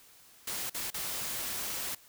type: noise with dropouts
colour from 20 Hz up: white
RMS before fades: -36 dBFS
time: 0.47-1.95 s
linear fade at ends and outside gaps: 5 ms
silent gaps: 0.698-0.744 / 0.904-0.941 s
effects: white hiss -58 dBFS RMS until 2.08 s